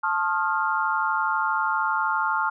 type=chord; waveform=sine; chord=F dominant seventh; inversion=first; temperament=equal with one note detuned; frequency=880 / 1072.8 / 1244.5 / 1396.9 Hz; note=A5 / C6 / Eb6 / F6; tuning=0 / +43 / 0 / 0 cents; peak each=-26 / -28 / -30 / -25 dBFS; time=0.03-2.5 s; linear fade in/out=10 ms; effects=none

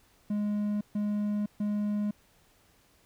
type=tone bursts; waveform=triangle; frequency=207.7 Hz; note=G#3; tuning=in tune; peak=-25 dBFS; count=3; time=0.3-2.11 s; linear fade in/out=5 ms; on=510 ms; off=140 ms; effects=pink hiss -64 dBFS RMS until 3.05 s

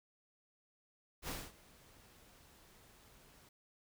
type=noise with ADSR envelope; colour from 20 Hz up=pink; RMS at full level=-41 dBFS; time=1.22-3.49 s; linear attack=65 ms; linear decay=230 ms; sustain=-22 dB; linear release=3 ms; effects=none

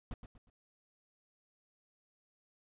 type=noise with echo; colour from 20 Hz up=brown; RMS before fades=-40 dBFS; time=0.11-0.14 s; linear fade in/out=2 ms; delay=120 ms; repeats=3; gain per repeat=-9 dB; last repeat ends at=0.5 s; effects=resampled to 8000 Hz

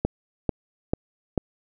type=click train; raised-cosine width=2 ms; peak=-8 dBFS; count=4; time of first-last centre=0.05-1.377 s; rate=2.26 Hz; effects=none

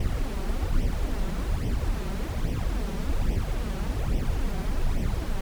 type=noise with flanger; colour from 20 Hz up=brown; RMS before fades=-26 dBFS; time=0-5.41 s; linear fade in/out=5 ms; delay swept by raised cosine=0.35 to 5.25 ms; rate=1.2 Hz; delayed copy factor=+0.7; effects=none

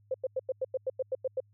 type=tone bursts; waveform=sine; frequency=520 Hz; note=C5; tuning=11 cents flat; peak=-27 dBFS; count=11; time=0.11-1.403 s; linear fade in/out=5 ms; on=33 ms; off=93 ms; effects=added 103 Hz sine -61 dBFS peak until 1.53 s

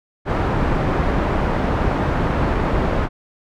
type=low-pass noise; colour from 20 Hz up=pink; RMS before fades=-19 dBFS; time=0.25-3.09 s; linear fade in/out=50 ms; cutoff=1300 Hz; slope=12 dB/octave; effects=none

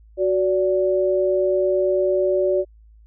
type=tone pair together; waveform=sine; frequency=370.3 / 579 Hz; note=F#4 / D5; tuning=+1 / -25 cents; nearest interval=minor sixth; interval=774 cents; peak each=-19 dBFS; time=0.17-2.65 s; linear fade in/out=50 ms; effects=added 54 Hz sine -46 dBFS peak until 3.06 s

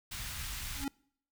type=band-stop noise; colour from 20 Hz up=pink; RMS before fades=-40 dBFS; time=0.11-0.85 s; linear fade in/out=10 ms; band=110 to 1600 Hz; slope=12 dB/octave
type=tone with exponential growth; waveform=square; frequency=277.2 Hz; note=C#4; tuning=in tune; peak=-31 dBFS; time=0.7-0.88 s; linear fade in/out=2 ms; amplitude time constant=39 ms
effects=noise-tail reverb RT60 0.6 s tail -25 dB re dry

